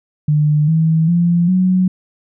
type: tone with pitch steps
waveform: sine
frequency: 150 / 160.77 / 172.3 / 184.67 Hz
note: D3 / E3 / F3 / F#3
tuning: +37 / -43 / -23 / -3 cents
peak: -10 dBFS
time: 0.28-1.88 s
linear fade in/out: 5 ms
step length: 400 ms
effects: none